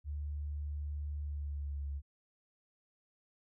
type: tone with pitch glide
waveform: sine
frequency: 73.42 to 70.59 Hz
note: D2 to C#2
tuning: 0 to +32 cents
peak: -36 dBFS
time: 0.04-2.02 s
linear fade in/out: 50 ms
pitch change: -68 cents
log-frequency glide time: 1.21-1.89 s
effects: none